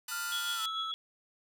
5% pulse chord, B dominant seventh, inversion third, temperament just, 889 / 987.8 / 1234.7 / 1481.6 Hz, A5 / B5 / D#6 / F#6, +18 / 0 / -14 / +2 cents, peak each -33 / -34 / -34 / -32 dBFS, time 0.08-0.66 s, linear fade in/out 5 ms
triangle tone with pitch glide, 1396.9 to 1310.9 Hz, F6 to E6, 0 to -10 cents, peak -34 dBFS, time 0.11-0.92 s, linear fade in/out 10 ms, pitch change -110 cents, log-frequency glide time 0.55-0.61 s
sine tone with tremolo, 3355 Hz, G#7, 17 cents sharp, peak -32 dBFS, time 0.32-0.94 s, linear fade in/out 0 ms, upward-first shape triangle, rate 6.8 Hz, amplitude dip 65%
effects none

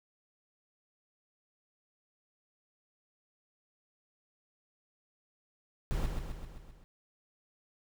brown noise with echo, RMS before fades -32 dBFS, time 5.91-6.06 s, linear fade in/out 0 ms, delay 130 ms, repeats 6, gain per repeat -4 dB, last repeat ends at 6.84 s, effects none

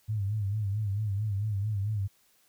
sine tone with vibrato, 103.2 Hz, G#2, 10 cents flat, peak -27 dBFS, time 0.08-2.08 s, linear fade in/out 20 ms, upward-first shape sine, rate 4.5 Hz, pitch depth 100 cents each way, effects white hiss -66 dBFS RMS until 2.48 s

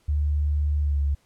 sine tone with pitch glide, 73.7 to 71.03 Hz, D2 to C#2, +7 to +43 cents, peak -20 dBFS, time 0.08-1.15 s, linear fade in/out 10 ms, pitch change -64 cents, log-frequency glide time 0.81-0.99 s, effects pink hiss -64 dBFS RMS until 1.25 s + low-pass 11000 Hz 12 dB/octave

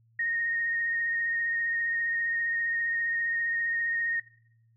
sine tone with vibrato, 1856 Hz, A#6, 8 cents flat, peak -26 dBFS, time 0.19-4.2 s, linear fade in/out 5 ms, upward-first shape sine, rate 15 Hz, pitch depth 16 cents each way, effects noise-tail reverb RT60 0.7 s tail -20 dB re dry + added 114 Hz sine -61 dBFS peak until 4.76 s

